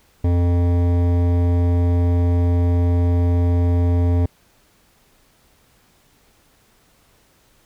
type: tone with hard clipping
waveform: triangle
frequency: 87.31 Hz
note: F2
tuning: in tune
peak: -16 dBFS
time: 0.24-4.26 s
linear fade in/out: 5 ms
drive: 18 dB
effects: pink hiss -57 dBFS RMS until 7.65 s